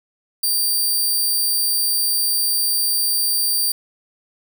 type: tone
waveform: 10% pulse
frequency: 4685 Hz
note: D8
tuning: 5 cents flat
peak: -10 dBFS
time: 0.43-3.72 s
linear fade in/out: 5 ms
effects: 7-bit